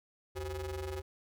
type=ring-modulated tone; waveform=35% pulse; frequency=148.2 Hz; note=D3; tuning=16 cents sharp; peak=-32 dBFS; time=0.35-1.02 s; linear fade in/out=20 ms; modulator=233 Hz; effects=none